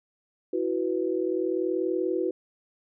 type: chord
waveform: sine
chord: E suspended second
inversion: none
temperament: equal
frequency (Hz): 329.6 / 370 / 493.9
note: E4 / F#4 / B4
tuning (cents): 0 / 0 / 0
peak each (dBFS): -29 / -27 / -31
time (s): 0.53-2.31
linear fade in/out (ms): 5
effects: none